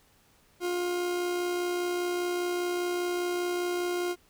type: tone with amplitude modulation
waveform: 40% pulse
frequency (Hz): 354.2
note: F4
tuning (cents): +24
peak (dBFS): -26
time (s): 0.6-4.16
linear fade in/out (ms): 50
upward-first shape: sine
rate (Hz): 65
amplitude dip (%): 25
effects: pink hiss -63 dBFS RMS until 4.29 s